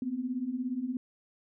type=beating tone pair; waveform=sine; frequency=240 / 257 Hz; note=B3 / C4; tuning=-49 / -31 cents; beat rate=17 Hz; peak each=-36 / -32 dBFS; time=0.02-0.97 s; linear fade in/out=2 ms; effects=none